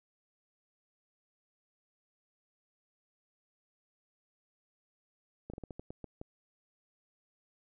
slowing click train, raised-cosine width 2 ms, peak -29 dBFS, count 9, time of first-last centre 5.5-6.214 s, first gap 36 ms, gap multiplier 1.25, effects none

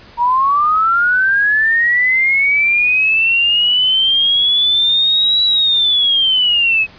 sine linear two-way sweep, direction up then down, 935 to 3927 to 2545 Hz, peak -10 dBFS, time 0.17-6.87 s, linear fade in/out 50 ms, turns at 5.44 s, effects pink hiss -41 dBFS RMS until 6.98 s + resampled to 11025 Hz

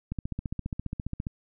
click train, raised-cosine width 5 ms, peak -19 dBFS, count 18, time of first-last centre 0.12-1.269 s, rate 14.8 Hz, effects none

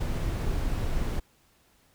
brown noise, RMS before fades -28 dBFS, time 0-1.2 s, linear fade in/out 10 ms, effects pink hiss -64 dBFS RMS until 1.94 s

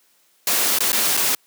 white noise with dropouts, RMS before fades -19 dBFS, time 0.47-1.35 s, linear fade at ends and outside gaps 2 ms, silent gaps 0.787-0.805 / 0.92-0.929 / 1.169-1.173 s, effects white hiss -60 dBFS RMS until 1.46 s + high-pass 200 Hz 12 dB/octave

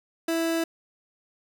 30% pulse tone, 329.6 Hz, E4, in tune, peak -21 dBFS, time 0.28-0.64 s, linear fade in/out 5 ms, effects none

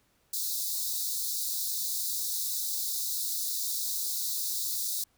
white high-pass noise, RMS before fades -32 dBFS, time 0.33-5.04 s, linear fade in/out 5 ms, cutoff 3700 Hz, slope 96 dB/octave, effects pink hiss -69 dBFS RMS until 5.17 s

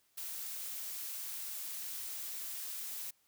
blue noise, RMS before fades -42 dBFS, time 0.17-3.11 s, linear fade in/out 10 ms, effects white hiss -73 dBFS RMS until 3.27 s

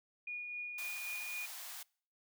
sine tone with tremolo, 2445 Hz, D#7, 31 cents flat, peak -38 dBFS, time 0.27-1.46 s, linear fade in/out 5 ms, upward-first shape triangle, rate 3.8 Hz, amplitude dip 35%
white high-pass noise, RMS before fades -47 dBFS, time 0.78-1.83 s, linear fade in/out 5 ms, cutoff 640 Hz, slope 48 dB/octave
effects noise-tail reverb RT60 0.5 s tail -25 dB re dry

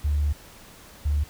sine tone pair in turn, 73.42 / 73.42 Hz, D2 / D2, 0 / 0 cents, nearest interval unison, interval 0 cents, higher neither, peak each -19 dBFS, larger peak neither, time 0.04-0.33 / 1.05-1.24 s, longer first, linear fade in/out 10 ms, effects tanh soft clip ceiling -16 dBFS + pink hiss -48 dBFS RMS until 1.29 s

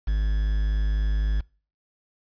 triangle tone with quantisation, 51.91 Hz, G#1, in tune, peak -18 dBFS, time 0.07-1.41 s, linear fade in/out 10 ms, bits 7, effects noise-tail reverb RT60 0.4 s tail -25 dB re dry + resampled to 11025 Hz

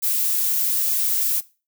violet noise, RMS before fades -21 dBFS, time 0.02-1.41 s, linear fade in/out 20 ms, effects noise-tail reverb RT60 0.3 s tail -18 dB re dry

